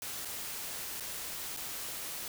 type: noise with dropouts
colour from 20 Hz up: white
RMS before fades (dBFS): -40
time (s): 0.02-2.28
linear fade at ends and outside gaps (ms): 1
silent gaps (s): 0.249-0.254 / 0.999-1.006 / 1.565-1.571
effects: none